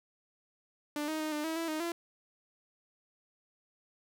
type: tone with pitch steps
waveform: sawtooth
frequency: 295.9 / 313.1 / 309.6 / 299.3 / 322 / 330.7 / 310.8 / 339.7 Hz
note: D4 / D#4 / D#4 / D4 / E4 / E4 / D#4 / F4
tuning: +13 / +11 / -9 / +33 / -41 / +6 / -2 / -48 cents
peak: -29 dBFS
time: 0.96-1.92 s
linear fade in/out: 2 ms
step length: 120 ms
effects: none